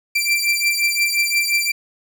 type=beating tone pair; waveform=sawtooth; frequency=2349 / 2354.7 Hz; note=D7 / D7; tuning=0 / +4 cents; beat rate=5.7 Hz; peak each=-16 dBFS; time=0.15-1.72 s; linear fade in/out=10 ms; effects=none